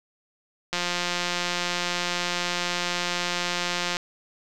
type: click train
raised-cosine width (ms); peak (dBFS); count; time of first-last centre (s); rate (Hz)
0.2; -9; 571; 0.73-3.969; 176
effects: none